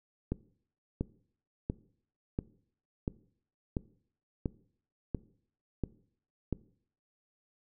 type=click train; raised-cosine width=3 ms; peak=-18 dBFS; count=10; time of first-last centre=0.32-6.527 s; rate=1.45 Hz; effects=noise-tail reverb RT60 0.6 s tail -20 dB re dry